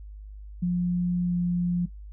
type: tone with pitch glide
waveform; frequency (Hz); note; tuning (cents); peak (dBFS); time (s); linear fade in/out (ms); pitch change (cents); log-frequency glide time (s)
sine; 177.1 to 175.88; F3 to F3; +24 to +13; -22; 0.62-1.86; 10; -11; 1.26-1.34
effects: noise-tail reverb RT60 0.1 s tail -17 dB re dry + added 51 Hz sine -39 dBFS peak until 2.12 s